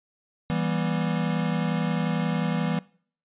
square chord, E minor, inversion none, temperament equal with one note detuned, 164.81 / 196 / 241.9 Hz, E3 / G3 / B3, 0 / 0 / -36 cents, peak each -27 / -30 / -31 dBFS, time 0.5-2.79 s, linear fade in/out 0 ms, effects noise-tail reverb RT60 0.5 s tail -22 dB re dry + resampled to 8000 Hz

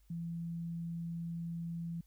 sine tone, 168.1 Hz, E3, 34 cents sharp, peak -37 dBFS, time 0.1-2.01 s, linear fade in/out 5 ms, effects added 50 Hz sine -63 dBFS peak until 2.06 s + white hiss -75 dBFS RMS until 2.06 s

